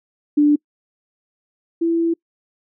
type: tone pair in turn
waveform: sine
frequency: 294.5 / 333.5 Hz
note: D4 / E4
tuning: +5 / +20 cents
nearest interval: major second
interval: 215 cents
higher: second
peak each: -10 / -15 dBFS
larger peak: first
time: 0.37-0.56 / 1.81-2.14 s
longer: second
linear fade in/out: 10 ms
effects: noise-tail reverb RT60 0.1 s tail -26 dB re dry